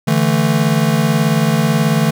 square chord, D suspended second, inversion none, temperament just, 146.83 / 165.19 / 220.2 Hz, D3 / E3 / A3, 0 / +4 / +2 cents, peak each -17 dBFS, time 0.07-2.11 s, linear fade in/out 10 ms, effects none

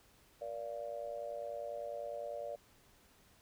sine tone with amplitude modulation, 582 Hz, D5, 16 cents flat, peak -35 dBFS, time 0.41-2.56 s, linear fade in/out 10 ms, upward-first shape sine, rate 110 Hz, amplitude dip 100%, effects pink hiss -66 dBFS RMS until 3.41 s

